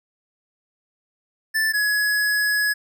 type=tone pair in turn; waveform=square; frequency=1760 / 1685 Hz; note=A6 / G#6; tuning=0 / +25 cents; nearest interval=minor second; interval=75 cents; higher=first; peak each=-19 dBFS; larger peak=neither; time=1.54-1.73 / 1.73-2.74 s; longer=second; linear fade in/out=20 ms; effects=none